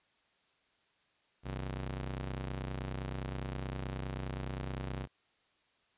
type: ring-modulated tone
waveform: sawtooth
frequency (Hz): 95.4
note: G2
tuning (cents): -47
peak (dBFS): -30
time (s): 1.43-5.08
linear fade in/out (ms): 50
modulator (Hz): 32.9
effects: white hiss -72 dBFS RMS until 5.97 s + resampled to 8000 Hz